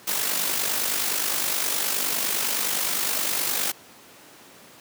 white noise with amplitude modulation, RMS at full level -23 dBFS, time 0.07-3.72 s, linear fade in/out 10 ms, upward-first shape sine, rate 49.7 Hz, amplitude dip 50%, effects pink hiss -48 dBFS RMS until 4.8 s + high-pass 200 Hz 12 dB/octave

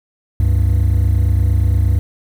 triangle tone pair together, 69.4 / 98 Hz, C#2 / G2, +3 / 0 cents, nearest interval tritone, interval 597 cents, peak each -11 dBFS, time 0.4-1.99 s, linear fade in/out 0 ms, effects tanh soft clip ceiling -4 dBFS + 7-bit

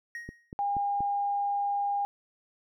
triangle tone with exponential decay, 1878 Hz, A#6, 12 cents sharp, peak -32 dBFS, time 0.15-0.53 s, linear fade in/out 1 ms, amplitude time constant 81 ms
click train, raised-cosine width 3 ms, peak -26 dBFS, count 4, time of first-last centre 0.29-1.006 s, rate 4.19 Hz
sine tone, 808 Hz, G#5, 48 cents flat, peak -26 dBFS, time 0.59-2.05 s, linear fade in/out 0 ms
effects none

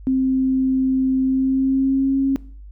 sine tone with pitch glide, 262.4 to 271 Hz, C4 to C#4, +5 to -39 cents, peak -15 dBFS, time 0.07-2.36 s, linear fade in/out 0 ms, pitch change +56 cents, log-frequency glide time 1.22-2.16 s, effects noise-tail reverb RT60 0.5 s tail -21 dB re dry + added 50 Hz sine -36 dBFS peak until 2.71 s

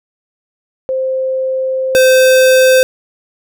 sine / square tone pair in turn, 523.3 / 517.6 Hz, C5 / C5, 0 / -19 cents, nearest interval unison, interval 19 cents, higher first, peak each -13 / -6 dBFS, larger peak second, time 0.89-1.95 / 1.95-2.83 s, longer first, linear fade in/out 0 ms, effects none

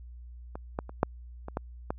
clicks, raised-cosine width 1 ms, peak -24 / -16 / -28 / -8 / -24 / -16 / -16 dBFS, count 7, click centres 0.555 / 0.789 / 0.894 / 1.031 / 1.484 / 1.571 / 1.905 s, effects added 60 Hz sine -43 dBFS peak until 1.98 s

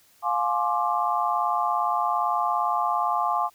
sine chord, D half-diminished seventh, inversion first, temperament just, 704.8 / 845.8 / 1057.2 / 1174.7 Hz, F5 / Ab5 / C6 / D6, +16 / +31 / +18 / 0 cents, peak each -27 dBFS, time 0.22-3.5 s, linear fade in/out 50 ms, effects white hiss -59 dBFS RMS until 3.54 s

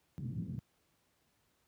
pink band-pass noise, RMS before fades -40 dBFS, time 0.18-0.59 s, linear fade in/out 0 ms, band 110 to 200 Hz, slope 24 dB/octave, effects pink hiss -75 dBFS RMS until 1.67 s + high-pass 60 Hz 12 dB/octave

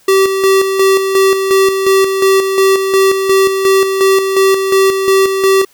square tone with tremolo, 386.1 Hz, G4, 26 cents flat, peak -7 dBFS, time 0.08-5.65 s, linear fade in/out 5 ms, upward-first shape square, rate 2.8 Hz, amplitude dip 50%, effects white hiss -49 dBFS RMS until 5.73 s

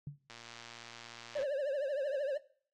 sine tone with exponential decay, 143.5 Hz, D3, 40 cents flat, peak -36 dBFS, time 0.07-0.25 s, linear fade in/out 2 ms, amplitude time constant 39 ms
click train, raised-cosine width 0.2 ms, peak -32 dBFS, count 133, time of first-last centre 0.3-1.428 s, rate 117 Hz
triangle tone with vibrato, 561 Hz, C#5, 21 cents sharp, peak -30 dBFS, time 1.35-2.38 s, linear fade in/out 10 ms, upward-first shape triangle, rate 13 Hz, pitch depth 140 cents each way
effects noise-tail reverb RT60 0.5 s tail -19 dB re dry + AAC 32 kbps

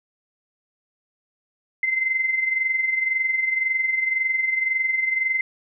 sine tone with amplitude modulation, 2070 Hz, C7, 19 cents flat, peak -17 dBFS, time 1.83-5.41 s, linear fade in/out 2 ms, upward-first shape sine, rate 21.9 Hz, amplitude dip 60%, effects none

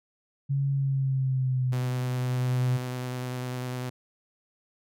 sine tone with pitch glide, 138.59 to 126.36 Hz, C#3 to B2, 0 to +40 cents, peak -23 dBFS, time 0.49-2.78 s, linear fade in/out 20 ms, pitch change -160 cents, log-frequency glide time 0.71-1.75 s
sawtooth tone with vibrato, 125.9 Hz, B2, 34 cents sharp, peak -27 dBFS, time 1.72-3.9 s, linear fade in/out 10 ms, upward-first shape square, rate 10 Hz, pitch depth 12 cents each way
effects none

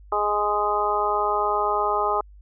harmonic tone, 207.7 Hz, G#3, in tune, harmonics 2 / 3 / 4 / 5 / 6, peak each -27 / -29 / -25 / -27 / -25 dBFS, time 0.12-2.21 s, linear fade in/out 5 ms, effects added 50 Hz sine -44 dBFS peak until 2.41 s

